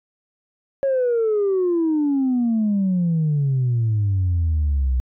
sine exponential sweep, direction down, 554.4 to 61.74 Hz, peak -15 dBFS, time 0.83-5 s, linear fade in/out 0 ms, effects tanh soft clip ceiling -14 dBFS

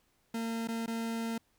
40% pulse tone with dropouts, 228.1 Hz, A#3, 37 cents flat, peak -32 dBFS, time 0.34-1.38 s, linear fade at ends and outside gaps 5 ms, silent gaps 0.675-0.685 / 0.862-0.877 s, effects pink hiss -72 dBFS RMS until 1.58 s

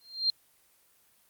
sine tone with exponential growth, 4186 Hz, C8, in tune, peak -20 dBFS, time 0.01-0.3 s, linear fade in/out 1 ms, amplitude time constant 63 ms, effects white hiss -65 dBFS RMS until 1.29 s + Opus 24 kbps

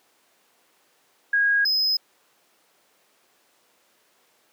sine / triangle tone pair in turn, 1640 / 5076 Hz, G#6 / D#8, -22 / +34 cents, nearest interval octave + minor sixth, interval 1956 cents, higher second, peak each -17 / -18 dBFS, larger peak first, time 1.33-1.65 / 1.65-1.97 s, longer neither, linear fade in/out 5 ms, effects pink hiss -62 dBFS RMS until 4.52 s + high-pass 400 Hz 12 dB/octave

